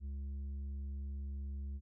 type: tone with tanh clipping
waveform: sine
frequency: 69.3 Hz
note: C#2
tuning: in tune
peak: -40 dBFS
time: 0-1.81 s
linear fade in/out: 50 ms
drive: 6 dB
effects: none